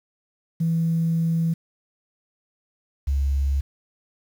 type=tone pair in turn; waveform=sine; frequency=164.81 / 69.29 Hz; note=E3 / C#2; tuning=0 / 0 cents; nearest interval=octave + minor third; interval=1500 cents; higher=first; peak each=-18 dBFS; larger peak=neither; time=0.6-1.54 / 3.07-3.61 s; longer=first; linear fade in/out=10 ms; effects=tanh soft clip ceiling -14 dBFS + 8-bit